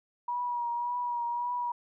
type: tone with vibrato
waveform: sine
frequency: 962 Hz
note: B5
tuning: 46 cents flat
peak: -29 dBFS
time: 0.28-1.72 s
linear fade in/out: 5 ms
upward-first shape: triangle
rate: 1.8 Hz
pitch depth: 33 cents each way
effects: none